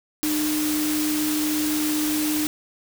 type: tone in noise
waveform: sine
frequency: 303.8 Hz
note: D#4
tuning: 41 cents flat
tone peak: -22 dBFS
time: 0.23-2.47 s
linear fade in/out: 0 ms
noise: white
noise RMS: -28 dBFS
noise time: 0.23-2.47 s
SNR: +3 dB
effects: none